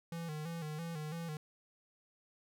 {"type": "tone with vibrato", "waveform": "square", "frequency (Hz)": 160, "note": "D#3", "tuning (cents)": 49, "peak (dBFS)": -40, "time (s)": [0.12, 1.37], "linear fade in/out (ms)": 2, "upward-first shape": "square", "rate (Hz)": 3, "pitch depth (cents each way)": 80, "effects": []}